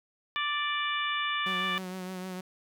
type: harmonic tone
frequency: 587.3 Hz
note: D5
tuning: in tune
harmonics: 2 / 3 / 4 / 5 / 6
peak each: -32 / -34 / -35 / -36 / -37 dBFS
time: 0.36-1.78 s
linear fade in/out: 0 ms
type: tone with vibrato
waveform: sawtooth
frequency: 185 Hz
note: F#3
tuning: in tune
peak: -32 dBFS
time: 1.46-2.41 s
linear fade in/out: 5 ms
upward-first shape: triangle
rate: 6.5 Hz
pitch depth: 37 cents each way
effects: none